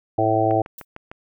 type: harmonic tone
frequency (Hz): 110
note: A2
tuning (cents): 0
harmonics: 1 / 3 / 4 / 5 / 6 / 7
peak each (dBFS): -25 / -23 / -26 / -26 / -22 / -21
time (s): 0.18-0.62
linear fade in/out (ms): 5
type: click train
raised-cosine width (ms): 0.5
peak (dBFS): -21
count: 5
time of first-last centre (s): 0.51-1.115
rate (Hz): 6.61
type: noise with exponential decay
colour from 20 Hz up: violet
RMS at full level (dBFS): -32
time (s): 0.78-0.85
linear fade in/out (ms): 5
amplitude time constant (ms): 15
effects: none